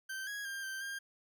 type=tone with pitch steps; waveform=40% pulse; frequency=1556 / 1656 / 1595 / 1563 / 1603 Hz; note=G6 / G#6 / G6 / G6 / G6; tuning=-13 / -5 / +30 / -6 / +38 cents; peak=-38 dBFS; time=0.09-0.99 s; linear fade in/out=10 ms; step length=180 ms; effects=none